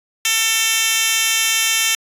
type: tone with high-pass filter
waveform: 10% pulse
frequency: 447.2 Hz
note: A4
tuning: 28 cents sharp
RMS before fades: -17 dBFS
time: 0.25-1.95 s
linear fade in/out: 2 ms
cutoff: 3400 Hz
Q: 1.1
effects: resampled to 32000 Hz